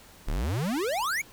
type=exponential sweep; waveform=square; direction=up; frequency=30.87 to 2371 Hz; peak=-27 dBFS; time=0.27-1.22 s; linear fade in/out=10 ms; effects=pink hiss -52 dBFS RMS until 1.32 s